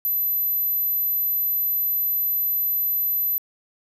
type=tone; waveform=sine; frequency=12030 Hz; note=F#9; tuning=28 cents sharp; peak=-19 dBFS; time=0.05-3.38 s; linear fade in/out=0 ms; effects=tanh soft clip ceiling -15 dBFS + 8-bit